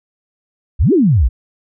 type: exponential two-way sweep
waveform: sine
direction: up then down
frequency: 49.23 to 415.3 to 49.23 Hz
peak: -8 dBFS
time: 0.79-1.29 s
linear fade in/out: 20 ms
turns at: 0.93 s
effects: none